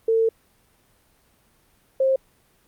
sine tone pair in turn, 450 / 531.1 Hz, A4 / C5, +39 / +26 cents, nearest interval minor third, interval 287 cents, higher second, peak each -16 dBFS, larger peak neither, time 0.08-0.29 / 2-2.16 s, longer first, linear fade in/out 5 ms, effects pink hiss -61 dBFS RMS until 2.67 s + Opus 32 kbps

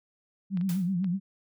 sine tone with vibrato, 183.3 Hz, F#3, 16 cents flat, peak -25 dBFS, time 0.5-1.2 s, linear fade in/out 50 ms, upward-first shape sine, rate 7.9 Hz, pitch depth 120 cents each way
clicks, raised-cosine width 0.3 ms, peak -30 / -33 / -31 dBFS, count 3, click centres 0.573 / 0.612 / 1.044 s
white noise with exponential decay, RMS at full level -38 dBFS, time 0.69-0.94 s, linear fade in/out 1 ms, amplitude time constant 54 ms
effects none

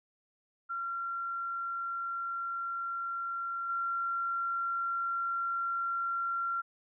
sine tone with level steps, 1372 Hz, F6, 31 cents flat, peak -33 / -30 dBFS, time 0.69-6.62 s, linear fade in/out 20 ms, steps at 3.69 s, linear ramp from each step 5 ms, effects none

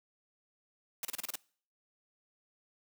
white noise bursts, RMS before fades -37 dBFS, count 7, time 1.03-1.356 s, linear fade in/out 2 ms, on 20 ms, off 31 ms, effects noise-tail reverb RT60 0.5 s tail -24 dB re dry + high-pass 200 Hz 12 dB/octave

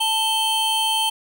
square tone pair together, 880 / 3124 Hz, A5 / G7, 0 / -7 cents, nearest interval octave + minor seventh, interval 2193 cents, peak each -23 / -21 dBFS, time 0-1.1 s, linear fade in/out 10 ms, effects none

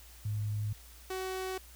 sine / sawtooth tone pair in turn, 105.4 / 375.6 Hz, G#2 / F#4, +26 / +26 cents, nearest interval octave + minor seventh, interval 2200 cents, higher second, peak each -31 / -31 dBFS, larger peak neither, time 0.25-0.73 / 1.1-1.58 s, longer neither, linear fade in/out 5 ms, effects added 59 Hz sine -53 dBFS peak until 1.75 s + white hiss -56 dBFS RMS until 1.75 s

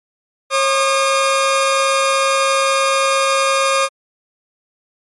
sawtooth tone pair together, 542 / 1216.7 Hz, C#5 / D#6, -39 / -39 cents, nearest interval octave + major second, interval 1400 cents, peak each -12 dBFS, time 0.5-3.89 s, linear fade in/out 50 ms, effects MP3 48 kbps

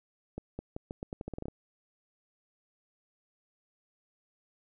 accelerating click train, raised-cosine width 2 ms, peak -24 dBFS, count 13, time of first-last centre 0.38-1.483 s, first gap 210 ms, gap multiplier 0.83, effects none

